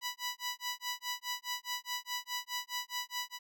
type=tone with tremolo; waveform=10% pulse; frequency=986 Hz; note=B5; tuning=3 cents flat; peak=-25 dBFS; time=0.01-3.39 s; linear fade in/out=50 ms; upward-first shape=sine; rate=4.8 Hz; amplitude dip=100%; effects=none